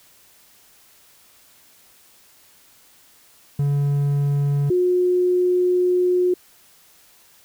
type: tone pair in turn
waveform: triangle / sine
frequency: 142.5 / 360.7 Hz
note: C#3 / F#4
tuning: +48 / -44 cents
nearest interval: octave + major third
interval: 1608 cents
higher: second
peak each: -15 dBFS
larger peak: neither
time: 3.59-4.7 / 4.7-6.34 s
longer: second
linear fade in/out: 5 ms
effects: white hiss -53 dBFS RMS until 7.44 s